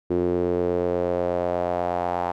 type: tone with band-pass filter sweep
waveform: sawtooth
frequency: 88.3 Hz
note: F2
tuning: 20 cents sharp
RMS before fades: -24 dBFS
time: 0.1-2.32 s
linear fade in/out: 10 ms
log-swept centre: 360 to 810 Hz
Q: 3.7
effects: none